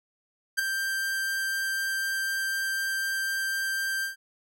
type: tone with ADSR envelope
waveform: 45% pulse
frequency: 1576 Hz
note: G6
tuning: 9 cents sharp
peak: -20 dBFS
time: 0.57-4.16 s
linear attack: 21 ms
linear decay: 8 ms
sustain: -7 dB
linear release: 130 ms
effects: none